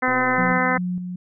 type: harmonic tone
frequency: 254.9 Hz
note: C4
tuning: 45 cents flat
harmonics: 1 / 2 / 3 / 4 / 5 / 6 / 7 / 8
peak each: -26 / -26 / -26 / -26 / -26 / -26 / -26 / -26 dBFS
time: 0.02-0.78 s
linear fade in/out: 10 ms
type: click train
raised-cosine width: 2 ms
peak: -24 dBFS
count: 55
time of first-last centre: 0.08-0.519 s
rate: 123 Hz
type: tone with tremolo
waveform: sine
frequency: 180 Hz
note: F#3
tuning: 47 cents flat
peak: -22 dBFS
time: 0.38-1.16 s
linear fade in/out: 5 ms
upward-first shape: square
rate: 2.5 Hz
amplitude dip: 45%
effects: none